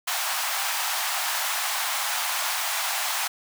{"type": "high-pass noise", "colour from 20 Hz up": "pink", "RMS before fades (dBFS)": -27, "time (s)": [0.07, 3.28], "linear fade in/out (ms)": 10, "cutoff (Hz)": 710, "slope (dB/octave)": 48, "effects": []}